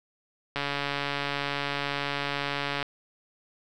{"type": "click train", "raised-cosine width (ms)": 0.3, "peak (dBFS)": -13, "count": 323, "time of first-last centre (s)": [0.56, 2.828], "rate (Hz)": 142, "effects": []}